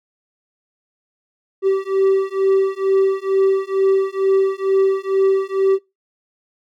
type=beating tone pair; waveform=triangle; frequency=385.7 / 387.9 Hz; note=G4 / G4; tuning=-28 / -18 cents; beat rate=2.2 Hz; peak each=-15 dBFS; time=1.62-5.79 s; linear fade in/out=50 ms; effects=noise-tail reverb RT60 0.2 s tail -20 dB re dry